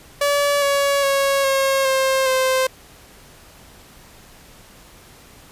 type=tone with pitch steps; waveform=sawtooth; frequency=573 / 562.2 / 551.6 / 541.2 / 530.9 / 520.9 Hz; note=D5 / C#5 / C#5 / C#5 / C5 / C5; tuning=-43 / +24 / -9 / -42 / +25 / -8 cents; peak=-12 dBFS; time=0.21-2.67 s; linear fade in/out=5 ms; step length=410 ms; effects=pink hiss -46 dBFS RMS until 5.51 s + resampled to 32000 Hz